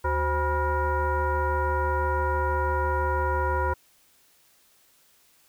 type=tone with frequency modulation; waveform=sine; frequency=523.3 Hz; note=C5; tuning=in tune; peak=-22 dBFS; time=0.04-3.74 s; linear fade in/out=10 ms; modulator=447 Hz; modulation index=1.8; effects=white hiss -61 dBFS RMS until 5.48 s